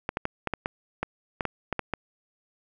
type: clicks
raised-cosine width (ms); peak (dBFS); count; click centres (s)
0.5; -12; 12; 0.091 / 0.171 / 0.254 / 0.473 / 0.537 / 0.659 / 1.03 / 1.408 / 1.453 / 1.727 / 1.793 / 1.937
effects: none